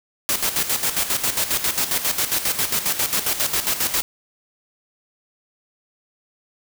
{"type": "noise with tremolo", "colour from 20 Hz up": "white", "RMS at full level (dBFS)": -20, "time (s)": [0.29, 4.02], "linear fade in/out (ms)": 0, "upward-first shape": "square", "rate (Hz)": 7.4, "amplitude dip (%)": 65, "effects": []}